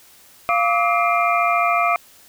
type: tone cluster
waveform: sine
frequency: 694 / 1161 / 1275 / 2100 / 2397 Hz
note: F5 / D6 / D#6 / C7 / D7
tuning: -11 / -20 / +42 / +6 / +35 cents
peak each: -19 / -21 / -22 / -27 / -23 dBFS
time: 0.49-1.96 s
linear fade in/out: 0 ms
effects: white hiss -49 dBFS RMS until 2.28 s